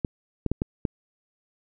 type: clicks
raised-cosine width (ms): 3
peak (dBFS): -11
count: 5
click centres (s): 0.048 / 0.463 / 0.516 / 0.619 / 0.852
effects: none